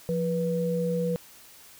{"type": "tone pair together", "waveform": "sine", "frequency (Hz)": [173.45, 488.6], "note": ["F3", "B4"], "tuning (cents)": [-12, -19], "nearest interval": "octave + tritone", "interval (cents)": 1793, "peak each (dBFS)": -27, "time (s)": [0.09, 1.16], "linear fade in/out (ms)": 0, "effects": ["white hiss -51 dBFS RMS until 1.79 s"]}